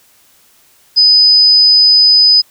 sine tone, 5000 Hz, D#8, 8 cents sharp, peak -4 dBFS, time 0.96-2.42 s, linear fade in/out 20 ms, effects white hiss -49 dBFS RMS until 2.5 s

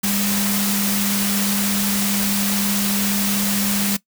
sine tone in noise, 200.9 Hz, G3, 43 cents sharp, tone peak -21 dBFS, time 0.03-3.97 s, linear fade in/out 10 ms, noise white, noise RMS -22 dBFS, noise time 0.03-3.97 s, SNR -2 dB, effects noise-tail reverb RT60 0.1 s tail -19 dB re dry

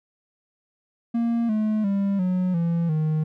triangle tone with pitch steps, 233.1 / 215 / 198.29 / 182.89 / 168.68 / 155.58 Hz, A#3 / A3 / G3 / F#3 / E3 / D#3, 0 / -40 / +20 / -20 / +40 / 0 cents, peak -18 dBFS, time 1.14-3.24 s, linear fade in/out 10 ms, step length 350 ms, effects none

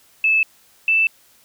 sine tone pair in turn, 2617 / 2647 Hz, E7 / E7, -13 / +7 cents, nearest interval unison, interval 20 cents, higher second, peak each -13 dBFS, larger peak neither, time 0.24-0.43 / 0.88-1.07 s, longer neither, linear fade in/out 2 ms, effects white hiss -54 dBFS RMS until 1.44 s

